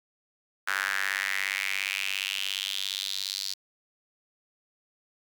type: tone with high-pass filter sweep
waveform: sawtooth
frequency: 97.2 Hz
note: G2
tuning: 14 cents flat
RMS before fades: -31 dBFS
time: 0.67-3.54 s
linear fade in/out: 10 ms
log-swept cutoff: 1500 to 4500 Hz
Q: 4.4
effects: none